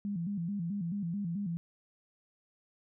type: tone with vibrato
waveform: sine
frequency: 185 Hz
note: F#3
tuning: in tune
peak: -32 dBFS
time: 0.05-1.57 s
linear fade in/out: 0 ms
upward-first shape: square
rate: 4.6 Hz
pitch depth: 160 cents each way
effects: none